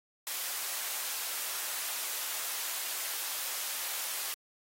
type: high-pass noise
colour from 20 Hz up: white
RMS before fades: -36 dBFS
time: 0.27-4.34 s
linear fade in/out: 0 ms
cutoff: 680 Hz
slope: 12 dB/octave
effects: AAC 48 kbps